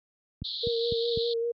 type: click train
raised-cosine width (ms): 5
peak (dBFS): -21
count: 4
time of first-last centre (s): 0.42-1.174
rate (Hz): 3.98
type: band-pass noise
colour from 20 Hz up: white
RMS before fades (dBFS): -35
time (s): 0.44-1.34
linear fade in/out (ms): 10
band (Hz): 3400 to 4400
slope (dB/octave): 96
type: tone with vibrato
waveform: sine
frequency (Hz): 466.2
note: A#4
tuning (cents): 0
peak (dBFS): -26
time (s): 0.63-1.52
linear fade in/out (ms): 10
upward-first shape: sine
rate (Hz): 5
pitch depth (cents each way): 25
effects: high-pass 60 Hz 12 dB/octave